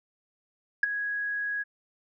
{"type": "tone with ADSR envelope", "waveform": "sine", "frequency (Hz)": 1661.2, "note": "G#6", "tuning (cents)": 0, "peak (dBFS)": -15, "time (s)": [0.83, 1.64], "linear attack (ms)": 4, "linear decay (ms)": 14, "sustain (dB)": -13, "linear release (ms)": 25, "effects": ["tanh soft clip ceiling -12 dBFS"]}